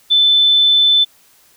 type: tone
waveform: sine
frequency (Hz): 3520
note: A7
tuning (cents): 0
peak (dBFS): -8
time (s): 0.1-1.05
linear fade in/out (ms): 20
effects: white hiss -51 dBFS RMS until 1.56 s